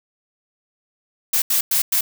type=noise bursts at uneven times; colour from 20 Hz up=blue; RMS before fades=-18 dBFS; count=4; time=1.33-1.42 / 1.5-1.61 / 1.71-1.82 / 1.92-2.01 s; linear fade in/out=5 ms; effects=none